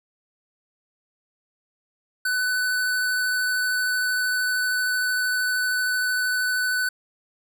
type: tone with vibrato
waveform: square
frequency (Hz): 1500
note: F#6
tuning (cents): +23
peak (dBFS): -22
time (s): 2.25-6.89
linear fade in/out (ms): 5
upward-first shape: triangle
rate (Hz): 13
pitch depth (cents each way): 12
effects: none